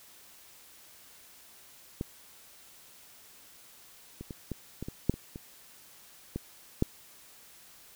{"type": "clicks", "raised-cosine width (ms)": 3, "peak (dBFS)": [-19, -27, -26, -21, -23, -24, -10, -28, -27, -20, -11], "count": 11, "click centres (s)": [2.011, 4.21, 4.308, 4.517, 4.826, 4.885, 5.096, 5.14, 5.359, 6.36, 6.824], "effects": ["white hiss -55 dBFS RMS until 7.95 s"]}